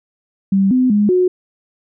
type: tone with pitch steps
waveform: sine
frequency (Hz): 194.6 / 254.6 / 207.1 / 364.6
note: G3 / C4 / G#3 / F#4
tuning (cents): -12 / -47 / -5 / -25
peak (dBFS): -10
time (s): 0.52-1.28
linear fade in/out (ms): 5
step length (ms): 190
effects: none